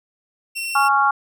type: tone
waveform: sawtooth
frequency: 2716 Hz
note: F7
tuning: 49 cents flat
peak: -21 dBFS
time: 0.55-0.89 s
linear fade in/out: 20 ms
type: harmonic tone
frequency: 277.2 Hz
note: C#4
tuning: in tune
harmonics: 3 / 4 / 5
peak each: -18 / -18 / -18 dBFS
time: 0.75-1.11 s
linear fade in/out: 5 ms
effects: none